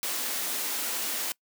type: high-pass noise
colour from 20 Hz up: white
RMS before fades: -31 dBFS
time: 0.03-1.32 s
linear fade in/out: 0 ms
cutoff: 210 Hz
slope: 48 dB/octave
effects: noise-tail reverb RT60 0.1 s tail -24 dB re dry